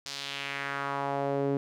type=tone with band-pass filter sweep; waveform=sawtooth; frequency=139.7 Hz; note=C#3; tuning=14 cents sharp; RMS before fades=-32 dBFS; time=0.06-1.57 s; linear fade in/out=0 ms; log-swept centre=5100 to 350 Hz; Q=2; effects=none